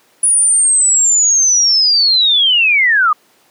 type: linear sweep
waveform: sine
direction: down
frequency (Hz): 9830 to 1174.7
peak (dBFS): -8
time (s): 0.23-3.13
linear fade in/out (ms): 5
effects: pink hiss -52 dBFS RMS until 3.5 s + high-pass 300 Hz 12 dB/octave